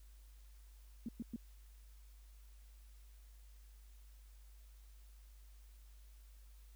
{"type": "tone bursts", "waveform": "sine", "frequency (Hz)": 230.9, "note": "A#3", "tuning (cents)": -16, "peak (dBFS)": -39, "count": 3, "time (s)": [1.06, 1.361], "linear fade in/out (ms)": 2, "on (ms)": 27, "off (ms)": 110, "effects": ["added 51 Hz sine -56 dBFS peak until 6.75 s", "white hiss -71 dBFS RMS until 6.75 s"]}